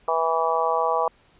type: harmonic tone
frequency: 163.6 Hz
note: E3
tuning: 13 cents flat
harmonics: 3 / 4 / 5 / 6 / 7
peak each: -26 / -26 / -26 / -26 / -26 dBFS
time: 0.08-1.08 s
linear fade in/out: 2 ms
effects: pink hiss -58 dBFS RMS until 1.39 s + resampled to 8000 Hz